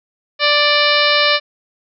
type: harmonic tone with a mistuned harmonic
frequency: 587.3 Hz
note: D5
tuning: in tune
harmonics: 1 / 2 / 3 / 4 / 5 / 6 / 7 / 8 / 9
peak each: -18 / -19 / -19 / -18 / -20 / -21 / -20 / -24 / -24 dBFS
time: 0.39-1.4 s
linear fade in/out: 50 ms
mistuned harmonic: 6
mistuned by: +58 cents
effects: none